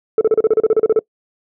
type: tone bursts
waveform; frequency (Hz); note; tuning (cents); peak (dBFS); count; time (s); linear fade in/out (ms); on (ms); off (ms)
sine; 440; A4; 0; -6; 13; 0.18-0.991; 2; 31; 34
effects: noise-tail reverb RT60 0.1 s tail -24 dB re dry + tanh soft clip ceiling -7 dBFS